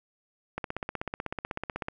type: click train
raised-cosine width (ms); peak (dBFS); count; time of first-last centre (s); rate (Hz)
0.5; -17; 22; 0.58-1.884; 16.1
effects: none

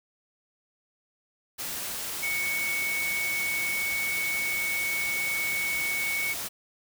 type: tone in noise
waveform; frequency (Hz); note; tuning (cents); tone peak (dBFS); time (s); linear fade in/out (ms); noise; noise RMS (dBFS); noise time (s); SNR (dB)
sine; 2224; C#7; +5; -27; 2.22-6.34; 20; white; -34; 1.58-6.49; +4
effects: none

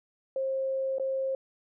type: tone with dropouts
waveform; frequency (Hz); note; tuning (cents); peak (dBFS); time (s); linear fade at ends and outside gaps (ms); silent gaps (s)
sine; 533; C5; +32; -27; 0.36-1.35; 2; 0.984-0.997
effects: none

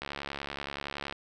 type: click train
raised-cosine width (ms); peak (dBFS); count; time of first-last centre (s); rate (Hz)
0.3; -19; 79; 0.02-1.125; 70.6
effects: none

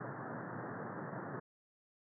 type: band-pass noise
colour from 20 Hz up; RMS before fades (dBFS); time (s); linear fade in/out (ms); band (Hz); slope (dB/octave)
pink; -44; 0-1.4; 10; 110 to 1800; 96
effects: none

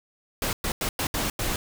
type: noise bursts at uneven times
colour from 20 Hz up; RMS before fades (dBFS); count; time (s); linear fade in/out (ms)
pink; -27; 6; 0.42-0.53 / 0.64-0.72 / 0.81-0.89 / 0.99-1.07 / 1.14-1.3 / 1.39-1.56; 2
effects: none

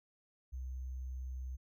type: tone with sample-and-hold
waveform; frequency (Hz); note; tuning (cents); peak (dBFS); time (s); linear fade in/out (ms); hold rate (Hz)
sine; 64.3; C2; -30; -39; 0.52-1.57; 20; 6300
effects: none

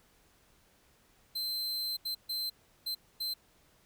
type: tone bursts at uneven times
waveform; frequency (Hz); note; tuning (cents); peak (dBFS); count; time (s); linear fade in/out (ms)
45% pulse; 4100; C8; -36; -32; 5; 1.35-1.97 / 2.05-2.15 / 2.29-2.5 / 2.86-2.95 / 3.2-3.34; 10
effects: pink hiss -66 dBFS RMS until 3.85 s

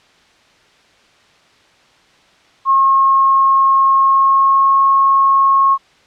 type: tone with pitch glide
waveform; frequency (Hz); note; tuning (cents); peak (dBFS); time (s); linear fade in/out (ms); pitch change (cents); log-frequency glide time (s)
sine; 1081 to 1089.1; C#6 to C#6; -44 to -31; -8; 2.65-5.78; 50; +13; 3.95-4.8
effects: white hiss -50 dBFS RMS until 6.06 s + low-pass 4000 Hz 12 dB/octave

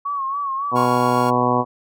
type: tone with vibrato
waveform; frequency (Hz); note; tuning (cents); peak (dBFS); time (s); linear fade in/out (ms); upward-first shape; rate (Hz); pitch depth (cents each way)
sine; 1108.7; C#6; 0; -21; 0.05-0.86; 10; sine; 3.6; 68
type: harmonic tone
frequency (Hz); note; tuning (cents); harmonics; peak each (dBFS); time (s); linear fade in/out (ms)
123.47; B2; 0; 1 / 2 / 3 / 4 / 5 / 6 / 7 / 8 / 9; -26 / -22 / -26 / -24 / -26 / -24 / -27 / -21 / -23; 0.71-1.65; 50
type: chord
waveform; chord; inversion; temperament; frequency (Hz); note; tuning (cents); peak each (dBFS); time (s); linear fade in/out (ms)
40% pulse; Db major; second; equal with one note detuned; 830.6 / 1119 / 1396.9; Ab5 / Db6 / F6; 0 / +16 / 0; -35 / -31 / -30; 0.75-1.31; 20
effects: none

